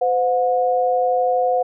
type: tone pair together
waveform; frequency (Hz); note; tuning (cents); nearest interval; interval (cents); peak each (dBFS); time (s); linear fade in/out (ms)
sine; 511 / 722.7; C5 / F#5; -41 / -41; tritone; 600; -18; 0.01-1.63; 10
effects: none